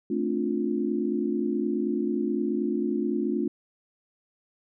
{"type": "chord", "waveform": "sine", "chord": "D minor seventh", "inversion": "second", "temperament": "just", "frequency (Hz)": [220.2, 264.3, 293.7, 352.4], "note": ["A3", "C4", "D4", "F4"], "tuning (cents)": [2, 18, 0, 16], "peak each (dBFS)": [-29, -31, -30, -29], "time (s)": [0.1, 3.48], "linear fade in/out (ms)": 5, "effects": []}